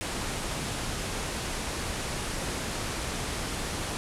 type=low-pass noise; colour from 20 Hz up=pink; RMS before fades=-33 dBFS; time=0.01-3.97 s; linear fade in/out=0 ms; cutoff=11000 Hz; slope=48 dB/octave; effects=none